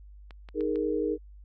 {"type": "clicks", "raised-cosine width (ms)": 0.3, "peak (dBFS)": -31, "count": 4, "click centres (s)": [0.308, 0.488, 0.608, 0.758]}
{"type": "chord", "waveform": "sine", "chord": "D# suspended fourth", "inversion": "none", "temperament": "just", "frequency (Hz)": [311.1, 414.8, 466.7], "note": ["D#4", "G#4", "A#4"], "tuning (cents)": [0, -2, 2], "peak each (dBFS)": -30, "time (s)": [0.54, 1.18], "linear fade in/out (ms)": 50}
{"effects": ["added 50 Hz sine -46 dBFS peak until 1.44 s"]}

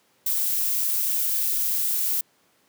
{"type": "noise", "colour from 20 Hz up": "violet", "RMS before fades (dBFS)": -24, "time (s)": [0.26, 2.21], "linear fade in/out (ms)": 5, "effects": ["pink hiss -63 dBFS RMS until 2.68 s", "high-pass 200 Hz 12 dB/octave"]}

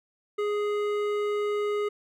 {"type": "tone with hard clipping", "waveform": "sine", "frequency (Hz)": 415.3, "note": "G#4", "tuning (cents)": 0, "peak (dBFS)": -27, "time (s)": [0.38, 1.89], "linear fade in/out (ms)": 10, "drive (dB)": 12, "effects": []}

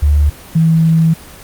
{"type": "tone pair in turn", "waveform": "sine", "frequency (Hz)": [73.42, 162.27], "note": ["D2", "E3"], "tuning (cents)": [0, -27], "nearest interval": "octave + major second", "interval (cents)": 1373, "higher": "second", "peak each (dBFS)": -7, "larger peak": "neither", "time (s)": [[0.02, 0.3], [0.55, 1.14]], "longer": "second", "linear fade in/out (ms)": 10, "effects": ["pink hiss -35 dBFS RMS until 1.43 s", "Opus 24 kbps"]}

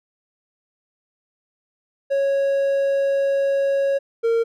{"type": "tone pair in turn", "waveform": "triangle", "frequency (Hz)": [552, 459.7], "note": ["C#5", "A#4"], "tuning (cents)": [-7, -24], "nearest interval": "minor third", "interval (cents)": 317, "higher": "first", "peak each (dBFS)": [-15, -14], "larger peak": "second", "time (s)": [[2.1, 3.99], [4.23, 4.44]], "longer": "first", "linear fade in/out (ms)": 20, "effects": []}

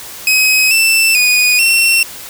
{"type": "tone with pitch steps", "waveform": "sawtooth", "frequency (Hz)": [2537, 2664, 2472, 2713], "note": ["D#7", "E7", "D#7", "E7"], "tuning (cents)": [33, 18, -12, 49], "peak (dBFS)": -5, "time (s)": [0.27, 2.03], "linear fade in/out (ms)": 2, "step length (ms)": 440, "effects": ["white hiss -30 dBFS RMS until 2.29 s"]}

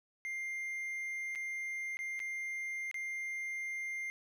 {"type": "tone with dropouts", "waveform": "triangle", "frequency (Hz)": 2100, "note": "C7", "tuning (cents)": 6, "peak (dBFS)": -35, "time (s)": [0.25, 4.1], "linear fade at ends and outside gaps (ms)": 0, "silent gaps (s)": [[1.351, 1.357], [1.97, 1.99], [2.193, 2.201], [2.913, 2.943]], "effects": []}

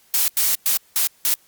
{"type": "noise bursts at uneven times", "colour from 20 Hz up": "blue", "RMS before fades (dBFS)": -18, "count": 5, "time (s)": [[0.14, 0.28], [0.37, 0.55], [0.66, 0.77], [0.96, 1.07], [1.25, 1.34]], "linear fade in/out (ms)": 0, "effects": ["white hiss -56 dBFS RMS until 1.47 s", "Opus 48 kbps"]}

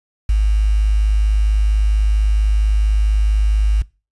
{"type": "tone with quantisation", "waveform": "sine", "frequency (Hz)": 52.2, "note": "G#1", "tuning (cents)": 10, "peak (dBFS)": -11, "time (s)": [0.29, 3.82], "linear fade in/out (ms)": 5, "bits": 6, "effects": ["noise-tail reverb RT60 0.3 s tail -22 dB re dry", "resampled to 24000 Hz"]}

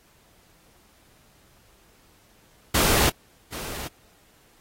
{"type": "noise with echo", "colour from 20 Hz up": "pink", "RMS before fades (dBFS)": -21, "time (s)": [2.74, 3.1], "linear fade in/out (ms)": 10, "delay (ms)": 780, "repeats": 1, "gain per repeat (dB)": -14, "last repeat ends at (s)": 3.88, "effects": ["pink hiss -59 dBFS RMS until 4.6 s", "AAC 48 kbps"]}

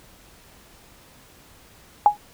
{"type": "tone with exponential decay", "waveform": "sine", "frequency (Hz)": 830.6, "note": "G#5", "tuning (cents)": 0, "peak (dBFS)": -6, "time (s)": [2.06, 2.17], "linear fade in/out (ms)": 1, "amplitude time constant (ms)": 23, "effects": ["pink hiss -51 dBFS RMS until 2.33 s"]}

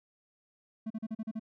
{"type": "tone bursts", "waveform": "triangle", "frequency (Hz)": 220.4, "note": "A3", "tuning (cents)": 3, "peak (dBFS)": -31, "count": 7, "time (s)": [0.86, 1.396], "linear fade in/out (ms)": 10, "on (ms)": 44, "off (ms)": 38, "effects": []}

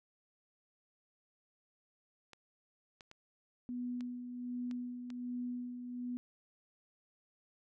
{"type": "clicks", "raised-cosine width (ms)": 0.2, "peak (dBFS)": -35, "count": 6, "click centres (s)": [2.333, 3.008, 3.114, 4.008, 4.712, 5.103]}
{"type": "tone with tremolo", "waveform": "sine", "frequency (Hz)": 245.9, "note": "B3", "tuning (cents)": -7, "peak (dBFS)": -36, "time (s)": [3.69, 6.17], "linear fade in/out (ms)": 0, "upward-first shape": "sine", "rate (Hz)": 1.3, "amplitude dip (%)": 50}
{"effects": []}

